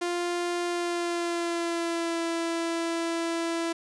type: tone with pitch glide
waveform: sawtooth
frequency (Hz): 349.2 to 333.8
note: F4 to E4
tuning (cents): 0 to +22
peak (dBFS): -23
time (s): 0.01-3.73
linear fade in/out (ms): 10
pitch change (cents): -78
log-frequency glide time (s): 0.66-2.22
effects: resampled to 22050 Hz + 9-bit